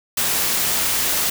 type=noise; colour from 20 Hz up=white; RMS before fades=-20 dBFS; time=0.17-1.3 s; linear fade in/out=5 ms; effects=none